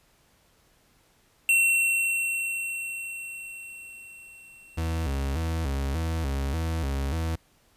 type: tone with exponential decay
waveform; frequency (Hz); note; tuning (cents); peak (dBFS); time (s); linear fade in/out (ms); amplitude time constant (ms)
square; 2717; F7; -48; -18; 1.49-5.5; 1; 870
type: tone with vibrato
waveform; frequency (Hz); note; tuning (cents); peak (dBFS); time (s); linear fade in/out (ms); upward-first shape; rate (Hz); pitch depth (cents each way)
40% pulse; 74.8; D2; +32; -25; 4.77-7.36; 10; square; 1.7; 150
effects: pink hiss -63 dBFS RMS until 7.76 s + resampled to 32000 Hz